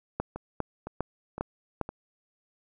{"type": "two click trains", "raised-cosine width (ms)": 1, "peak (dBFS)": [-22, -14], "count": [4, 5], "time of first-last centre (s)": [[0.36, 1.891], [0.2, 1.813]], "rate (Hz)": [1.96, 2.48], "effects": []}